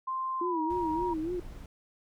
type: tone with pitch glide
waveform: sine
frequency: 1046.5 to 948.6 Hz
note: C6 to A#5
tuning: 0 to +30 cents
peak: -30 dBFS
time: 0.07-1.14 s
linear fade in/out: 10 ms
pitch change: -170 cents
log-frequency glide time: 0.39-0.64 s
type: tone with vibrato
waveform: sine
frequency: 335.8 Hz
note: E4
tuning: 32 cents sharp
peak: -30 dBFS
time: 0.41-1.4 s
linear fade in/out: 5 ms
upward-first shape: sine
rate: 3.5 Hz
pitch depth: 130 cents each way
type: noise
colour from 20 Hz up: brown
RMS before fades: -44 dBFS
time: 0.7-1.66 s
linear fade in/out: 2 ms
effects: none